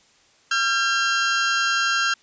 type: tone pair together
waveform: sawtooth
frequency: 1369.1 / 1600 Hz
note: F6 / G6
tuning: -35 / +35 cents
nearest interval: minor third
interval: 270 cents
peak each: -18 dBFS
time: 0.51-2.14 s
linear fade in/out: 5 ms
effects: white hiss -57 dBFS RMS until 2.22 s + resampled to 16000 Hz